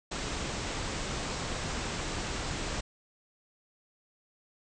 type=low-pass noise; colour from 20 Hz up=pink; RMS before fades=-35 dBFS; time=0.11-2.81 s; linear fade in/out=10 ms; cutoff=8300 Hz; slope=96 dB/octave; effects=none